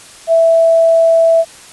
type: tone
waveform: sine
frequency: 659.3 Hz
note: E5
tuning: in tune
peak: -6 dBFS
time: 0.27-1.45 s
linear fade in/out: 50 ms
effects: white hiss -37 dBFS RMS until 1.72 s + resampled to 24000 Hz